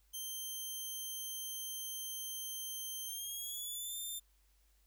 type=tone with pitch glide; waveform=5% pulse; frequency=3136 to 3582 Hz; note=G7 to A7; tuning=0 to +30 cents; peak=-33 dBFS; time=0.13-4.2 s; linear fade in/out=20 ms; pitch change=+230 cents; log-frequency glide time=3.05-3.97 s; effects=added 50 Hz sine -68 dBFS peak until 4.86 s + white hiss -75 dBFS RMS until 4.86 s